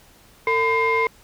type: tone cluster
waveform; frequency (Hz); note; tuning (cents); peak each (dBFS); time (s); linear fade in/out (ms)
sine; 452 / 1012 / 2124; A4 / B5 / C7; +47 / +42 / +25; -20; 0.47-1.07; 2
effects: tanh soft clip ceiling -12 dBFS + pink hiss -52 dBFS RMS until 1.23 s